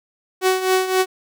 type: tone with tremolo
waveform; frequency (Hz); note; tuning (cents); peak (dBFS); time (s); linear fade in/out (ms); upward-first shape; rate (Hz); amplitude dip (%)
sawtooth; 374.2; F#4; +20; -9; 0.41-1.06; 50; triangle; 3.8; 75
effects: none